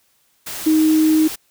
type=tone in noise; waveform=sine; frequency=313.2 Hz; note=D#4; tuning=11 cents sharp; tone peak=-11 dBFS; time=0.66-1.28 s; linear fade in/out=10 ms; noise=white; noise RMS=-29 dBFS; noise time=0.46-1.36 s; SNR=+15 dB; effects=white hiss -61 dBFS RMS until 1.5 s